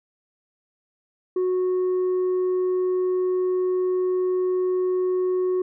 sine tone, 367.4 Hz, F#4, 12 cents flat, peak -17 dBFS, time 1.36-5.62 s, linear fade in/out 5 ms, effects tanh soft clip ceiling -19 dBFS

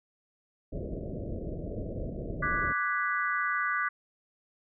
pink low-pass noise, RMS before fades -36 dBFS, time 0.72-2.73 s, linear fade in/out 10 ms, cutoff 650 Hz, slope 96 dB/octave
sine chord, G# half-diminished seventh, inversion second, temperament equal, 1174.7 / 1480 / 1661.2 / 1975.5 Hz, D6 / F#6 / G#6 / B6, 0 / 0 / 0 / 0 cents, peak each -31 / -31 / -35 / -34 dBFS, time 2.42-3.89 s, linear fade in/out 10 ms
effects none

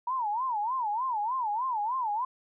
sine tone with vibrato, 932.3 Hz, A#5, in tune, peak -27 dBFS, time 0.07-2.25 s, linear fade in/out 5 ms, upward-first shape sine, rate 3.3 Hz, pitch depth 220 cents each way, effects none

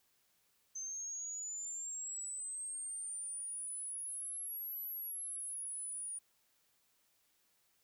sine exponential two-way sweep, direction up then down, 6210 to 11840 to 9460 Hz, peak -40 dBFS, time 0.75-6.19 s, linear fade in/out 10 ms, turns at 4.81 s, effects white hiss -75 dBFS RMS until 7.83 s

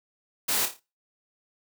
white noise with echo, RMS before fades -26 dBFS, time 0.48-0.66 s, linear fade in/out 10 ms, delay 28 ms, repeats 5, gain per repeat -7 dB, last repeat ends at 0.8 s, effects noise-tail reverb RT60 0.3 s tail -23 dB re dry + high-pass 150 Hz 12 dB/octave

